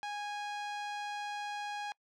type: tone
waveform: sawtooth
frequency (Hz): 825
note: G#5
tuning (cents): -12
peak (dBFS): -33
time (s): 0.03-1.92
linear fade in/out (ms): 0
effects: noise-tail reverb RT60 0.1 s tail -25 dB re dry + low-pass 5000 Hz 12 dB/octave